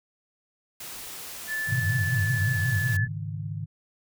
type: noise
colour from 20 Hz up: white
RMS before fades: -39 dBFS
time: 0.8-2.97 s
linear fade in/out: 5 ms
type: tone with pitch glide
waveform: sine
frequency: 1746 to 1730.9 Hz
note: A6 to A6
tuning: -14 to -29 cents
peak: -27 dBFS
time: 1.47-3.08 s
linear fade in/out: 50 ms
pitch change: -15 cents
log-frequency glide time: 1.83-2.8 s
type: chord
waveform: sine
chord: Ab suspended fourth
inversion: none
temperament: just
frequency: 103.83 / 138.43 / 155.74 Hz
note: Ab2 / Db3 / Eb3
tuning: 0 / -2 / +2 cents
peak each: -33 / -38 / -34 dBFS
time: 1.67-3.66 s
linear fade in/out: 20 ms
type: tone with vibrato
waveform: sine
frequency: 110 Hz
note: A2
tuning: in tune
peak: -24 dBFS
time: 1.72-3.07 s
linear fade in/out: 5 ms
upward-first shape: sine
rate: 5.4 Hz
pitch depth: 290 cents each way
effects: none